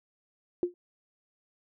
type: tone with exponential decay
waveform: sine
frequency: 353.4 Hz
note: F4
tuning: 21 cents sharp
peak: -20 dBFS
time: 0.63-0.74 s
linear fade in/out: 1 ms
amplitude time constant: 23 ms
effects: none